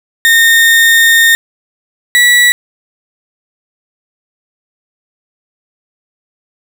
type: tone pair in turn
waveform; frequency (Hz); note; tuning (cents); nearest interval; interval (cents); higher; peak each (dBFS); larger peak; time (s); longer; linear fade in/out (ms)
35% pulse; 1834 / 1950; A#6 / B6; -29 / -23; minor second; 106; second; -3; neither; 0.25-1.35 / 2.15-2.52; first; 0
effects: none